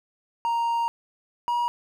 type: tone pair in turn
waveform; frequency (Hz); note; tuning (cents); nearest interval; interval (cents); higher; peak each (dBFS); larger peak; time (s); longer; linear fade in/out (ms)
triangle; 932.3 / 956.9; A#5 / A#5; 0 / +45; unison; 45; second; -20 / -20; neither; 0.45-0.88 / 1.48-1.68; first; 0
effects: none